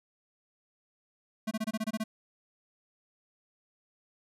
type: tone bursts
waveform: square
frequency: 219.1 Hz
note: A3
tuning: 7 cents flat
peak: -30 dBFS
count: 9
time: 1.47-2.04 s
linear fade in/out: 10 ms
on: 42 ms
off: 24 ms
effects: resampled to 32000 Hz